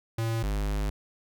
square tone pair in turn, 113.6 / 50.93 Hz, A#2 / G#1, -44 / -33 cents, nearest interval octave + major second, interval 1389 cents, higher first, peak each -27 dBFS, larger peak neither, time 0.18-0.43 / 0.43-0.9 s, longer second, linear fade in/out 5 ms, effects none

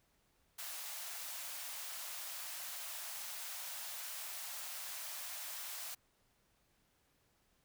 white high-pass noise, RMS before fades -45 dBFS, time 0.58-5.95 s, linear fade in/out 10 ms, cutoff 590 Hz, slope 48 dB/octave, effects pink hiss -75 dBFS RMS until 7.64 s

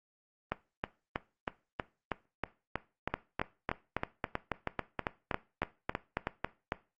two click trains, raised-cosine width 0.5 ms, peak -15 / -16 dBFS, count 14 / 19, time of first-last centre 3.14-6.721 / 0.52-6.271 s, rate 3.63 / 3.13 Hz, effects noise-tail reverb RT60 0.3 s tail -18 dB re dry + Opus 24 kbps

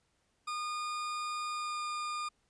40% pulse tone with pitch glide, 1220 to 1213 Hz, D#6 to D#6, -34 to -44 cents, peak -34 dBFS, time 0.47-2.29 s, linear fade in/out 10 ms, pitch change -10 cents, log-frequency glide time 1.5-1.81 s, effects pink hiss -75 dBFS RMS until 2.49 s + resampled to 22050 Hz

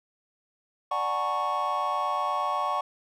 triangle tone cluster, 592 / 741 / 849 / 937 / 1106 Hz, D5 / F#5 / G#5 / A#5 / C#6, +14 / +2 / +38 / +9 / -4 cents, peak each -33 / -30 / -32 / -34 / -26 dBFS, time 0.91-2.81 s, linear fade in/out 5 ms, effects none

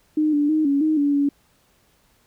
sine tone with pitch steps, 306.7 / 291.9 / 310.9 / 280.6 / 311.7 / 286.6 / 283.9 Hz, D#4 / D4 / D#4 / C#4 / D#4 / D4 / C#4, -25 / -10 / -1 / +21 / +3 / -42 / +41 cents, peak -16 dBFS, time 0.17-1.29 s, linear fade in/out 5 ms, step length 160 ms, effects pink hiss -61 dBFS RMS until 2.26 s

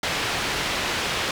white low-pass noise, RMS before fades -26 dBFS, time 0.03-1.31 s, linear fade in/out 2 ms, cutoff 3400 Hz, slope 12 dB/octave, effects none

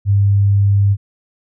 sine tone, 100 Hz, G2, 35 cents sharp, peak -9 dBFS, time 0.05-0.97 s, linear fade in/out 50 ms, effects none

